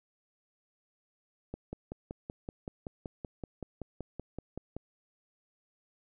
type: click train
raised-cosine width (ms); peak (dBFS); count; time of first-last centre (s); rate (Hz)
2; -25; 18; 1.54-4.766; 5.27
effects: none